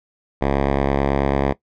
5% pulse tone with low-pass filter, 69.2 Hz, C#2, 2 cents flat, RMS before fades -19 dBFS, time 0.41-1.53 s, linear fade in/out 10 ms, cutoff 1900 Hz, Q 0.53, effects noise-tail reverb RT60 0.1 s tail -18 dB re dry

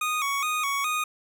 25% pulse tone with vibrato, 1176 Hz, D6, 2 cents sharp, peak -21 dBFS, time 0.01-1.04 s, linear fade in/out 5 ms, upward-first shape square, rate 2.4 Hz, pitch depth 89 cents each way, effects none

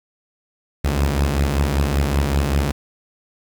sawtooth beating tone pair, 69.4 / 74.6 Hz, C#2 / D2, +3 / +28 cents, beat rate 5.2 Hz, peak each -14 / -18 dBFS, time 0.84-2.72 s, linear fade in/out 10 ms, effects 7-bit

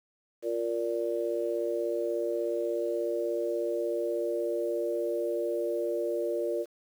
sine chord, Bb major, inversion second, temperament just, 349.6 / 466.2 / 582.7 Hz, F4 / Bb4 / D5, +2 / 0 / -14 cents, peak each -32 dBFS, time 0.42-6.66 s, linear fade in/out 50 ms, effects 9-bit

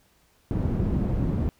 white low-pass noise, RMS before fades -25 dBFS, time 0.51-1.49 s, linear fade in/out 0 ms, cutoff 190 Hz, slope 12 dB/octave, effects pink hiss -63 dBFS RMS until 1.59 s

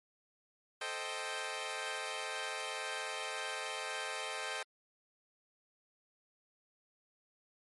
10% pulse chord, A half-diminished seventh, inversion none, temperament equal, 440 / 523.3 / 622.3 / 784 Hz, A4 / C5 / Eb5 / G5, 0 / 0 / 0 / 0 cents, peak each -36 / -35 / -35 / -35 dBFS, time 0.81-4.63 s, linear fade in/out 5 ms, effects MP3 48 kbps

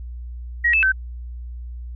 sine tone with pitch steps, 1899 / 2624 / 1539 Hz, A#6 / E7 / G6, +32 / -9 / -32 cents, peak -14 dBFS, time 0.64-0.922 s, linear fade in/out 10 ms, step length 94 ms, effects added 60 Hz sine -30 dBFS peak until 1.95 s

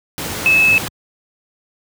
sine tone in noise, 2600 Hz, E7, 24 cents flat, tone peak -9 dBFS, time 0.46-0.78 s, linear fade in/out 0 ms, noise pink, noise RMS -24 dBFS, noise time 0.18-0.88 s, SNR +12 dB, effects high-pass 80 Hz 12 dB/octave

